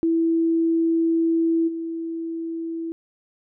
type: tone with level steps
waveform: sine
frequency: 329.6 Hz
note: E4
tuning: in tune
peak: -17 / -26 dBFS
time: 0.03-2.92 s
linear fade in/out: 0 ms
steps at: 1.67 s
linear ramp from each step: 20 ms
effects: none